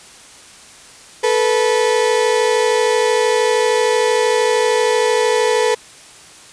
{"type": "tone pair together", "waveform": "35% pulse", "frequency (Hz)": [436.8, 489.8], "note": ["A4", "B4"], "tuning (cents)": [-13, -14], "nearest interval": "major second", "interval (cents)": 199, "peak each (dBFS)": -14, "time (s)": [1.23, 5.75], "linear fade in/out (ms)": 10, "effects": ["white hiss -41 dBFS RMS until 6.52 s", "resampled to 22050 Hz"]}